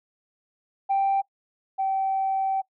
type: tone pair in turn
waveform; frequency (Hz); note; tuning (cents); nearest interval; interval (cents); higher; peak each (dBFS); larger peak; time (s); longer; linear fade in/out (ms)
sine; 784 / 772.3; G5 / G5; 0 / -26; unison; 26; first; -18 / -21; first; 0.89-1.22 / 1.78-2.62; second; 20
effects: noise-tail reverb RT60 0.1 s tail -21 dB re dry + tanh soft clip ceiling -17 dBFS